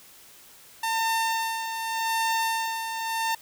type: tone with tremolo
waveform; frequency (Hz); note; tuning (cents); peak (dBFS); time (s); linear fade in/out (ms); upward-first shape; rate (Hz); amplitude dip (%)
sawtooth; 903; A5; +45; -19; 0.83-3.35; 5; sine; 0.85; 55
effects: white hiss -51 dBFS RMS until 3.41 s